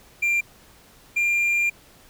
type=tone pair in turn; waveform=triangle; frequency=2379 / 2393 Hz; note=D7 / D7; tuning=+22 / +32 cents; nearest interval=unison; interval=10 cents; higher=second; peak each=-17 dBFS; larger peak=neither; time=0.22-0.41 / 1.16-1.7 s; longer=second; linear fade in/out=10 ms; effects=pink hiss -52 dBFS RMS until 2.09 s